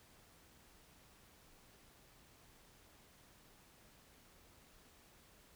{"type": "silence", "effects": ["pink hiss -65 dBFS RMS until 5.55 s"]}